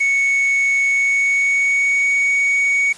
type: tone with pitch glide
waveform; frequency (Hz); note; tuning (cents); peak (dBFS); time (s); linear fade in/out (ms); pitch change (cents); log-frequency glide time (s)
triangle; 2217 to 2238; C#7 to C#7; 0 to +16; -12; 0-2.93; 10; +16; 0.84-2.1
effects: white hiss -39 dBFS RMS until 2.97 s + resampled to 22050 Hz